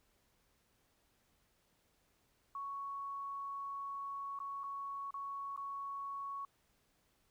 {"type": "tone with dropouts", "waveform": "sine", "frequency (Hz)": 1112, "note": "C#6", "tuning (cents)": 5, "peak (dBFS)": -40, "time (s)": [2.55, 6.45], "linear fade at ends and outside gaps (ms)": 2, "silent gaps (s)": [[4.39, 4.401], [4.635, 4.639], [5.107, 5.141], [5.563, 5.575]], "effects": ["pink hiss -75 dBFS RMS until 7.3 s"]}